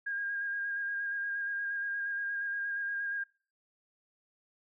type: tone with vibrato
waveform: sine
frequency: 1620 Hz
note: G#6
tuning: 43 cents flat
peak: -32 dBFS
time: 0.06-3.24 s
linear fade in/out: 10 ms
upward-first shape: square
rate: 8.5 Hz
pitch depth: 17 cents each way
effects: noise-tail reverb RT60 0.4 s tail -23 dB re dry